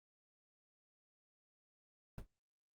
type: noise with exponential decay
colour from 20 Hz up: brown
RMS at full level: -35 dBFS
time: 2.18-2.27 s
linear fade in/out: 2 ms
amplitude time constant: 19 ms
effects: Opus 32 kbps